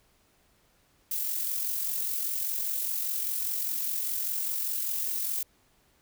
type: noise with amplitude modulation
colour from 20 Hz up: violet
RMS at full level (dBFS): -29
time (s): 1.11-5.43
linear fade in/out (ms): 5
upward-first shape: sine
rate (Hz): 45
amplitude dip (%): 40
effects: pink hiss -66 dBFS RMS until 6.01 s